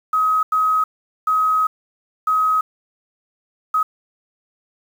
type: tone bursts at uneven times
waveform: sine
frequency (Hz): 1268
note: D#6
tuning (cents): +32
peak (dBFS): -14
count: 5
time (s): 0.13-0.43 / 0.52-0.84 / 1.27-1.67 / 2.27-2.61 / 3.74-3.83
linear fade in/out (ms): 5
effects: 7-bit